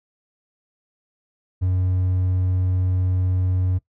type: tone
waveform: triangle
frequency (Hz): 92.1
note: F#2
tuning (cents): -7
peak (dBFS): -16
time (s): 1.61-3.79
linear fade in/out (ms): 20
effects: noise-tail reverb RT60 0.1 s tail -18 dB re dry